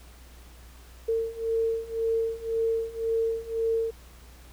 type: beating tone pair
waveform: sine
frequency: 452.2 / 454.1 Hz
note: A4 / A#4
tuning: +47 / -45 cents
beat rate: 1.9 Hz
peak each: -29 / -27 dBFS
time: 1.08-3.91 s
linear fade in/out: 10 ms
effects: added 60 Hz sine -48 dBFS peak until 4.52 s + pink hiss -54 dBFS RMS until 4.52 s